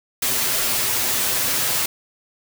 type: noise with comb filter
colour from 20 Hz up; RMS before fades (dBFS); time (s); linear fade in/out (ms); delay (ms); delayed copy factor
white; -21; 0.22-1.86; 5; 7.9; +0.65
effects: none